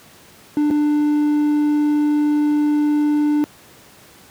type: tone with dropouts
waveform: triangle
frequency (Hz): 296.8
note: D4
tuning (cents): +18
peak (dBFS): -12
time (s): 0.57-3.44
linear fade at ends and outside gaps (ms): 0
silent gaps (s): 0.703-0.71
effects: pink hiss -46 dBFS RMS until 4.3 s + high-pass 100 Hz 12 dB/octave